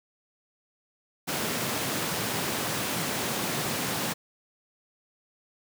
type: high-pass noise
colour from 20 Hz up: pink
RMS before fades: -30 dBFS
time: 1.27-4.14 s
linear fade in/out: 20 ms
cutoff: 120 Hz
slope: 24 dB/octave
effects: none